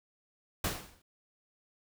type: noise with exponential decay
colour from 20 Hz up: pink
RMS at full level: -29 dBFS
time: 0.64-1.02 s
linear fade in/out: 5 ms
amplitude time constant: 81 ms
effects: none